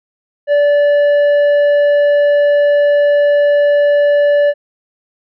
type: tone with tanh clipping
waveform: sine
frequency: 580 Hz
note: D5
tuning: 22 cents flat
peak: -9 dBFS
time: 0.47-4.54 s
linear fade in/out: 50 ms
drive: 7 dB
effects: none

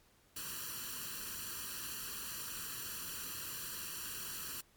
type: noise with comb filter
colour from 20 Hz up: white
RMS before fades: -43 dBFS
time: 0.36-4.61 s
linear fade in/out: 5 ms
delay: 0.69 ms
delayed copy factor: +0.95
effects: pink hiss -68 dBFS RMS until 4.76 s + MP3 96 kbps

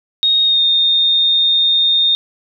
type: tone with pitch glide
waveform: sine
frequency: 3729 to 3665 Hz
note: A#7 to A#7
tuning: 0 to -30 cents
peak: -10 dBFS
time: 0.23-2.15 s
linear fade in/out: 0 ms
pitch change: -30 cents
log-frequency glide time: 0.44-0.62 s
effects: none

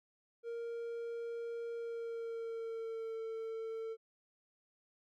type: tone with pitch glide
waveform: triangle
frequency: 466.2 to 448.5 Hz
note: A#4 to A4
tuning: 0 to +33 cents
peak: -37 dBFS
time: 0.43-3.97 s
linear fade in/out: 50 ms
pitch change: -67 cents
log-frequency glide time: 1.74-3.17 s
effects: none

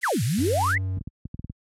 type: band-pass noise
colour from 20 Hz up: white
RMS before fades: -37 dBFS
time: 0.01-0.76 s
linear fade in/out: 50 ms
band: 1500 to 12000 Hz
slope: 48 dB/octave
type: exponential two-way sweep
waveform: sine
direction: down then up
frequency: 2132 to 100.6 to 2132 Hz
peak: -21 dBFS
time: 0.03-0.78 s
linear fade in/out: 5 ms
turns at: 0.23 s
type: tone with vibrato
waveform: triangle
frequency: 94.2 Hz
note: F#2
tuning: 32 cents sharp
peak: -22 dBFS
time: 0.38-0.99 s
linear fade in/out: 5 ms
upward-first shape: sine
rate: 3 Hz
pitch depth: 14 cents each way
type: clicks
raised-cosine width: 5 ms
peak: -21 dBFS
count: 8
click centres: 0.973 / 1.011 / 1.075 / 1.255 / 1.344 / 1.394 / 1.445 / 1.499 s
effects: high-pass 60 Hz 12 dB/octave

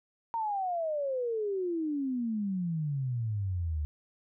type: exponential sweep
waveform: sine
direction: down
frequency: 932.3 to 73 Hz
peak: -29 dBFS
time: 0.34-3.85 s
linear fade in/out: 0 ms
effects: none

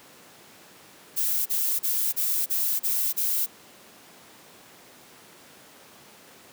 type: noise bursts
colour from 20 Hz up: violet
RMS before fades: -25 dBFS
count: 7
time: 1.16-3.464 s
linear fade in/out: 20 ms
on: 300 ms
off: 34 ms
effects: pink hiss -50 dBFS RMS until 6.52 s + high-pass 200 Hz 12 dB/octave

